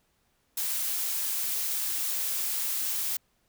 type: noise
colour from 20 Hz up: blue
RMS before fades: -30 dBFS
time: 0.57-3.17 s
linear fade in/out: 5 ms
effects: pink hiss -71 dBFS RMS until 3.48 s